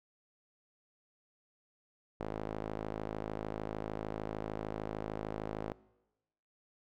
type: tone with band-pass filter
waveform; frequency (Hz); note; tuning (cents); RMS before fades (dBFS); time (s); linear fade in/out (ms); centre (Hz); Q
sawtooth; 53.3; G#1; +46; -40; 2.2-5.72; 0; 550; 0.94
effects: noise-tail reverb RT60 1.0 s tail -21 dB re dry